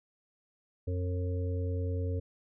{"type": "harmonic tone", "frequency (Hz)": 90, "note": "F#2", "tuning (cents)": -47, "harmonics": [1, 3, 5, 6], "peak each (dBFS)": [-30, -42, -40, -45], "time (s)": [0.87, 2.2], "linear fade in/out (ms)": 10, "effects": []}